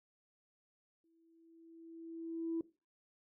sine tone with exponential growth, 329.6 Hz, E4, in tune, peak -32 dBFS, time 1.04-2.61 s, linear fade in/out 2 ms, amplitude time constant 340 ms, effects noise-tail reverb RT60 0.3 s tail -19 dB re dry + tanh soft clip ceiling -29 dBFS

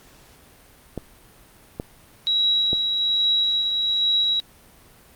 clicks, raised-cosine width 2 ms, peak -14 dBFS, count 3, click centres 0.977 / 1.799 / 2.731 s
sine tone with tremolo, 3874 Hz, B7, 34 cents flat, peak -16 dBFS, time 2.27-4.4 s, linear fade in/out 0 ms, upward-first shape triangle, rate 1.2 Hz, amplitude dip 40%
effects pink hiss -51 dBFS RMS until 5.15 s + Opus 48 kbps

